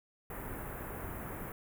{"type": "band-stop noise", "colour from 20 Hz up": "pink", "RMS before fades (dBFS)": -42, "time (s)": [0.3, 1.52], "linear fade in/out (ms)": 2, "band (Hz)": [1900, 12000], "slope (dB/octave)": 24, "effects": []}